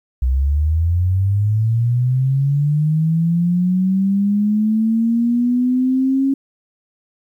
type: linear sweep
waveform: sine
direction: up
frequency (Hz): 61.74 to 273.7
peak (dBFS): -13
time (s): 0.22-6.34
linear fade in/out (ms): 5
effects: 9-bit